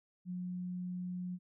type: tone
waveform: sine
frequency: 180.2 Hz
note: F#3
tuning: 45 cents flat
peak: -37 dBFS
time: 0.25-1.39 s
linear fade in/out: 50 ms
effects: none